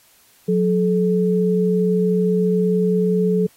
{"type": "tone pair together", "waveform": "sine", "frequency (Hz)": [181.3, 431.2], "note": ["F#3", "A4"], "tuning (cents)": [-35, -35], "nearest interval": "octave + minor third", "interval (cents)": 1500, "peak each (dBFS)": [-17, -18], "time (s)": [0.48, 3.47], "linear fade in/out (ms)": 10, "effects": ["white hiss -54 dBFS RMS until 3.56 s", "AAC 48 kbps"]}